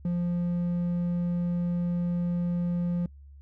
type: tone with hard clipping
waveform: sine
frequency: 174.61 Hz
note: F3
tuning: in tune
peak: -26 dBFS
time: 0.05-3.06 s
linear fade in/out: 2 ms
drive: 3 dB
effects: noise-tail reverb RT60 0.1 s tail -25 dB re dry + added 70 Hz sine -46 dBFS peak until 3.41 s